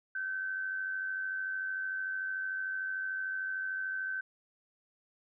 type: tone with amplitude modulation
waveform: sine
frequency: 1538 Hz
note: G6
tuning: 33 cents flat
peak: -31 dBFS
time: 0.15-4.21 s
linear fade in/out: 5 ms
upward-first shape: sine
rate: 93.4 Hz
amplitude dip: 45%
effects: none